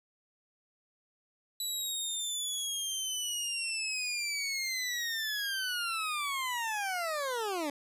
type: linear sweep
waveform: 20% pulse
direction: down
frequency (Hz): 3951 to 277.2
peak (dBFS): -27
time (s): 1.6-7.7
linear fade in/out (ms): 2
effects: resampled to 32000 Hz + 11-bit